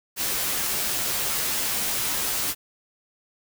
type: noise with comb filter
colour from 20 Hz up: white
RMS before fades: -26 dBFS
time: 0.16-2.55 s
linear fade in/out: 50 ms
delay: 12 ms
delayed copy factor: -0.6
effects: none